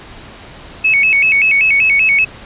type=tone with vibrato; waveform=sine; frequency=2400 Hz; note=D7; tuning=37 cents sharp; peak=-8 dBFS; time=0.84-2.25 s; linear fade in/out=10 ms; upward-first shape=square; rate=5.2 Hz; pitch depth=130 cents each way; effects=pink hiss -35 dBFS RMS until 2.45 s + resampled to 8000 Hz